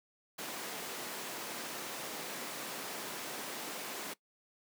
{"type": "high-pass noise", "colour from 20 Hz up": "pink", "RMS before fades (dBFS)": -42, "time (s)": [0.38, 4.14], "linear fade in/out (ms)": 10, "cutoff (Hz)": 260, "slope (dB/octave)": 12, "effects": ["noise-tail reverb RT60 0.1 s tail -20 dB re dry", "high-pass 150 Hz 12 dB/octave"]}